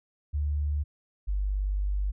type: tone pair in turn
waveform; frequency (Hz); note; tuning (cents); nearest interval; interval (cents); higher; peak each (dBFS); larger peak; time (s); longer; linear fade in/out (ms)
sine; 73.42 / 49.24; D2 / G1; 0 / +8; perfect fifth; 692; first; -25; neither; 0.33-0.84 / 1.27-2.12; second; 20
effects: none